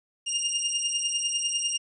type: beating tone pair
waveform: 20% pulse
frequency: 2817 / 2827 Hz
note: F7 / F7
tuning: +14 / +20 cents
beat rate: 10 Hz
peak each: -24 dBFS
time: 0.26-1.78 s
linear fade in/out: 20 ms
effects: resampled to 22050 Hz